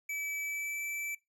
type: tone with pitch glide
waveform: square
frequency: 2300 to 2320 Hz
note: D7 to D7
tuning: -37 to -22 cents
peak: -35 dBFS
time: 0.09-1.15 s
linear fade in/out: 5 ms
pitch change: +15 cents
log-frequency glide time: 0.42-0.83 s
effects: noise-tail reverb RT60 0.2 s tail -22 dB re dry